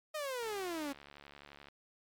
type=exponential sweep; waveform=sawtooth; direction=down; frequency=630 to 272.4 Hz; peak=-33 dBFS; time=0.14-0.93 s; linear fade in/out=10 ms
type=click train; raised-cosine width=0.3 ms; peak=-36 dBFS; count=91; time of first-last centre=0.43-1.685 s; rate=71.7 Hz
effects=MP3 96 kbps